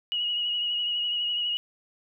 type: tone with vibrato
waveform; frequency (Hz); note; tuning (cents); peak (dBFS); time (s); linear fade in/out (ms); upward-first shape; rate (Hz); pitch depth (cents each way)
sine; 2900; F#7; -35; -25; 0.12-1.57; 0; sine; 12; 26
effects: none